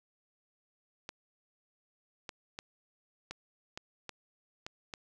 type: clicks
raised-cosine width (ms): 0.2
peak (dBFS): -23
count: 8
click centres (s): 1.091 / 2.292 / 2.589 / 3.31 / 3.775 / 4.093 / 4.665 / 4.938
effects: none